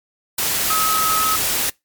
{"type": "tone in noise", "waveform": "sine", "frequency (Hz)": 1280, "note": "D#6", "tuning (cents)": 49, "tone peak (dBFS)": -18, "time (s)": [0.7, 1.36], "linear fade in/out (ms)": 5, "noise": "white", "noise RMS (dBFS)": -20, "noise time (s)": [0.38, 1.7], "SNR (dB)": -1, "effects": ["noise-tail reverb RT60 0.2 s tail -25 dB re dry", "MP3 96 kbps"]}